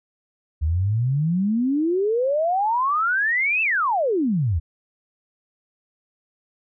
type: exponential two-way sweep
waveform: sine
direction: up then down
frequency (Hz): 73.42 to 2687 to 73.42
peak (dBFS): -18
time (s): 0.61-4.6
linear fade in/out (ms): 20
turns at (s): 3.62
effects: none